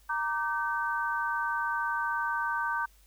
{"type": "chord", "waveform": "sine", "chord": "G minor", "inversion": "first", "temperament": "equal with one note detuned", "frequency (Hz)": [932.3, 1174.7, 1538.4], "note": ["Bb5", "D6", "G6"], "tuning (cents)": [0, 0, -33], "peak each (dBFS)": [-32, -34, -31], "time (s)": [0.09, 2.86], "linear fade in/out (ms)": 10, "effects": ["added 50 Hz sine -58 dBFS peak until 3.06 s", "white hiss -64 dBFS RMS until 3.06 s"]}